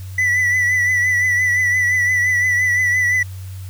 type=tone with vibrato; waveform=triangle; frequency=1975.5 Hz; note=B6; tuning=in tune; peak=-12 dBFS; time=0.18-3.23 s; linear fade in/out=5 ms; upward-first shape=triangle; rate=5.8 Hz; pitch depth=45 cents each way; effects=added 94 Hz sine -28 dBFS peak until 3.69 s + white hiss -45 dBFS RMS until 3.69 s